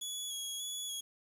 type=tone with vibrato; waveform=20% pulse; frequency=3359 Hz; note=G#7; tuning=19 cents sharp; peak=-32 dBFS; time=0.01-1.01 s; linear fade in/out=10 ms; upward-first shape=square; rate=1.7 Hz; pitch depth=19 cents each way; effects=10-bit